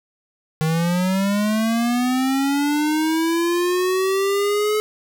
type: linear sweep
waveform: square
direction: up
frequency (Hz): 155.56 to 429.1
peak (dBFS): -18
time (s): 0.61-4.8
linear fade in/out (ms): 0
effects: none